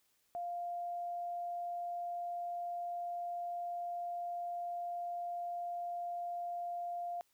sine tone, 698.5 Hz, F5, in tune, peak -37 dBFS, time 0.35-7.21 s, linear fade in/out 0 ms, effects white hiss -75 dBFS RMS until 7.33 s

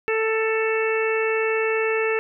harmonic tone, 442.6 Hz, A4, 10 cents sharp, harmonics 1 / 2 / 3 / 4 / 5 / 6, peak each -21 / -33 / -31 / -29 / -30 / -29 dBFS, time 0.08-2.19 s, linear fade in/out 0 ms, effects none

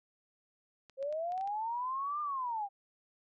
clicks, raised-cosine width 0.2 ms, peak -37 dBFS, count 7, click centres 0.897 / 1.027 / 1.126 / 1.321 / 1.378 / 1.411 / 1.475 s
sine linear two-way sweep, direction up then down, 523.3 to 1209 to 777 Hz, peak -33 dBFS, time 0.97-2.69 s, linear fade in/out 50 ms, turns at 2.21 s
effects none

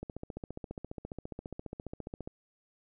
click train, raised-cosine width 2 ms, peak -26 dBFS, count 34, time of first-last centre 0.03-2.275 s, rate 14.7 Hz, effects none

